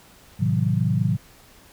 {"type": "chord", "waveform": "sine", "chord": "A diminished seventh", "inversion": "none", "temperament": "equal with one note detuned", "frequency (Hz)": [110, 130.81, 159.48, 185], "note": ["A2", "C3", "Eb3", "Gb3"], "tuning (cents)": [0, 0, 43, 0], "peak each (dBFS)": [-23, -24, -24, -25], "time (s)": [0.39, 1.17], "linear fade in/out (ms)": 20, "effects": ["pink hiss -51 dBFS RMS until 1.72 s"]}